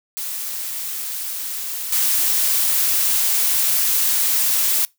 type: noise with level steps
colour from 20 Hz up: blue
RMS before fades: -27 / -18 dBFS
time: 0.17-4.85 s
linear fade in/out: 0 ms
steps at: 1.92 s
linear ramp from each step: 2 ms
effects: noise-tail reverb RT60 0.2 s tail -23 dB re dry